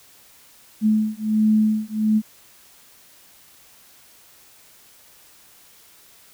sine beating tone pair, 215 / 216.4 Hz, A3 / A3, -40 / -29 cents, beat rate 1.4 Hz, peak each -19 dBFS, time 0.81-2.22 s, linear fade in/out 50 ms, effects white hiss -51 dBFS RMS until 6.33 s

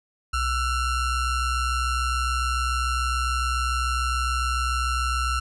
square ring-modulated tone, 698.5 Hz, F5, in tune, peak -20 dBFS, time 0.33-5.4 s, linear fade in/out 10 ms, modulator 635 Hz, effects resampled to 24000 Hz

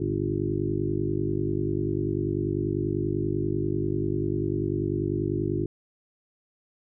harmonic tone with a mistuned harmonic, 50.2 Hz, G1, 42 cents sharp, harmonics 1 / 2 / 3 / 4 / 5 / 6 / 7 / 8, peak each -39 / -31 / -32 / -39 / -39 / -31 / -29 / -34 dBFS, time 0-5.66 s, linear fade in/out 5 ms, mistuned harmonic 2, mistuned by +86 cents, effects none

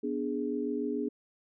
sine chord, G# diminished, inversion first, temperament equal, 246.9 / 293.7 / 415.3 Hz, B3 / D4 / G#4, 0 / 0 / 0 cents, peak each -34 dBFS, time 0.03-1.09 s, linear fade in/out 10 ms, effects none

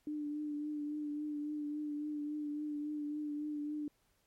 sine tone with vibrato, 297.4 Hz, D4, 22 cents sharp, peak -36 dBFS, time 0.07-3.88 s, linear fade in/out 2 ms, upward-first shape triangle, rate 3.6 Hz, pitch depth 30 cents each way, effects pink hiss -75 dBFS RMS until 4.26 s + MP3 64 kbps

